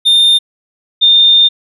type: tone pair in turn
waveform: triangle / sine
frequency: 3624 / 3624 Hz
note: A#7 / A#7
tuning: -50 / -50 cents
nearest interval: unison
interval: 0 cents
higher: neither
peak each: -4 dBFS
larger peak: neither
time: 0.05-0.39 / 1.01-1.49 s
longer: second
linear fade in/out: 20 ms
effects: resampled to 32000 Hz